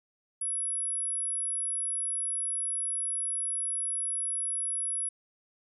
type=tone; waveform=sine; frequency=10350 Hz; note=E9; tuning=33 cents flat; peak=-29 dBFS; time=0.41-5.09 s; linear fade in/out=5 ms; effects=none